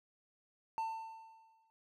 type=tone with exponential decay; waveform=triangle; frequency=895 Hz; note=A5; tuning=29 cents sharp; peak=-31 dBFS; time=0.78-1.7 s; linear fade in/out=0 ms; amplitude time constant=200 ms; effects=none